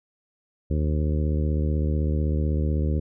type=harmonic tone; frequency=75.9 Hz; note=D#2; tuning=42 cents flat; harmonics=1 / 2 / 3 / 4 / 5 / 6 / 7; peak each=-22 / -28 / -32 / -34 / -36 / -38 / -39 dBFS; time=0.7-3 s; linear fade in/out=10 ms; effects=none